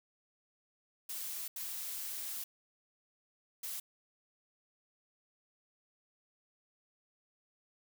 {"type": "noise bursts at uneven times", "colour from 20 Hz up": "blue", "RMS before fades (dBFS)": -41, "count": 3, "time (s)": [[1.09, 1.48], [1.56, 2.44], [3.63, 3.8]], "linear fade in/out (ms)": 5, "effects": []}